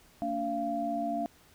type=tone cluster; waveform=sine; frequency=226.6 / 287.4 / 688 Hz; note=A#3 / D4 / F5; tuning=-49 / -37 / -26 cents; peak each=-37 / -35 / -31 dBFS; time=0.22-1.26 s; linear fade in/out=0 ms; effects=pink hiss -60 dBFS RMS until 1.54 s